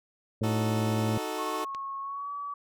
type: harmonic tone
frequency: 110 Hz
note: A2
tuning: in tune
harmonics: 1 / 2 / 3 / 4 / 5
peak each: -28 / -30 / -37 / -36 / -38 dBFS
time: 0.41-1.18 s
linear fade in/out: 5 ms
type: chord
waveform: 20% pulse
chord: D# diminished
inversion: none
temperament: equal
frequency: 311.1 / 370 / 440 Hz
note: D#4 / F#4 / A4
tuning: 0 / 0 / 0 cents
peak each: -31 / -32 / -30 dBFS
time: 0.43-1.65 s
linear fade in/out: 10 ms
type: tone with pitch glide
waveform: sine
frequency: 1095 to 1143.5 Hz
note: C#6 to D6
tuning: -22 to -47 cents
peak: -33 dBFS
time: 1.38-2.54 s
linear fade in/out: 5 ms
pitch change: +75 cents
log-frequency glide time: 2-2.31 s
type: click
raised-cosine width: 0.2 ms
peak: -24 dBFS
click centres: 1.748 s
effects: none